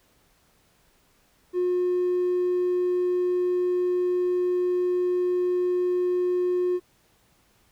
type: tone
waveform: triangle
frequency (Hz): 359.4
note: F4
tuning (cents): +50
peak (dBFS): -18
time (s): 1.53-6.8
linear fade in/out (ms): 50
effects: tanh soft clip ceiling -17 dBFS + pink hiss -63 dBFS RMS until 7.71 s